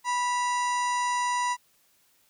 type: harmonic tone with a mistuned harmonic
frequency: 982 Hz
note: B5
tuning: 10 cents flat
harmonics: 1 / 2 / 3 / 4 / 5 / 6 / 7 / 9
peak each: -25 / -33 / -41 / -42 / -45 / -41 / -41 / -43 dBFS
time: 0.04-1.57 s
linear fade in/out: 50 ms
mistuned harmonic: 3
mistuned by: -100 cents
effects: white hiss -65 dBFS RMS until 2.29 s